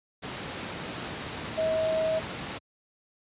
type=tone in noise; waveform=sine; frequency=638 Hz; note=D#5; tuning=43 cents sharp; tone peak=-24 dBFS; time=1.57-2.2 s; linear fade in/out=20 ms; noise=pink; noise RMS=-35 dBFS; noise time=0.22-2.59 s; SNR=+8 dB; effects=high-pass 100 Hz 12 dB/octave + resampled to 8000 Hz